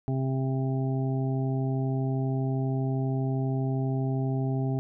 harmonic tone, 132.5 Hz, C3, 22 cents sharp, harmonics 1 / 2 / 3 / 5 / 6, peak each -26 / -32 / -36 / -40 / -42 dBFS, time 0.08-4.79 s, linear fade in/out 0 ms, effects none

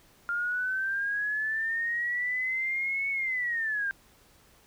sine linear two-way sweep, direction up then down, 1396.9 to 2221 to 1576 Hz, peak -27 dBFS, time 0.29-3.91 s, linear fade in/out 0 ms, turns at 3.1 s, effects pink hiss -60 dBFS RMS until 4.66 s

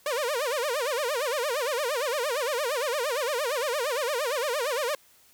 sawtooth tone with vibrato, 534 Hz, C5, 35 cents sharp, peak -22 dBFS, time 0.06-4.95 s, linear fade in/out 2 ms, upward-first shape sine, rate 8.7 Hz, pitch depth 250 cents each way, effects white hiss -59 dBFS RMS until 5.33 s

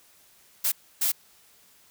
blue noise bursts at uneven times, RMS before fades -24 dBFS, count 2, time 0.64-0.72 / 1.01-1.12 s, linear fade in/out 10 ms, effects white hiss -58 dBFS RMS until 1.9 s

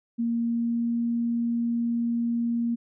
sine tone with pitch glide, 233.1 to 234.6 Hz, A#3 to A#3, 0 to +11 cents, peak -23 dBFS, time 0.18-2.76 s, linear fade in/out 20 ms, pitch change +11 cents, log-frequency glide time 0.39-0.97 s, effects none

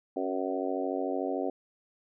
harmonic tone with a mistuned harmonic, 93.5 Hz, F#2, 19 cents sharp, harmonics 3 / 4 / 5 / 6 / 7 / 8, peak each -34 / -35 / -36 / -37 / -37 / -38 dBFS, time 0.16-1.5 s, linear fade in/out 5 ms, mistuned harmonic 3, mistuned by -24 cents, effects none

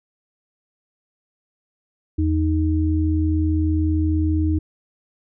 sine tone pair together, 82.4 / 311.1 Hz, E2 / D#4, 0 / 0 cents, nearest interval octave + major seventh, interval 2300 cents, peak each -18 / -21 dBFS, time 2.18-4.59 s, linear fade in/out 10 ms, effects none

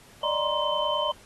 sine tone cluster, 583 / 613 / 949 / 1050 / 3074 Hz, D5 / D#5 / A#5 / C6 / G7, -13 / -26 / +31 / +6 / -35 cents, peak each -30 dBFS, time 0.23-1.12 s, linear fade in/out 5 ms, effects pink hiss -53 dBFS RMS until 1.25 s + AAC 32 kbps

